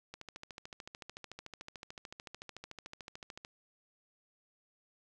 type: click train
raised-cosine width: 0.2 ms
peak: -28 dBFS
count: 46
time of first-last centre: 0.14-3.449 s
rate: 13.6 Hz
effects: none